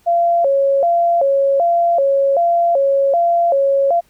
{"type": "tone with vibrato", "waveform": "sine", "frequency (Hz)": 615, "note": "D#5", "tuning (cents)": -20, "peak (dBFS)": -11, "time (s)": [0.06, 4.01], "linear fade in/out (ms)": 20, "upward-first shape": "square", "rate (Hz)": 1.3, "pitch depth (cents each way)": 190, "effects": ["pink hiss -56 dBFS RMS until 4.09 s"]}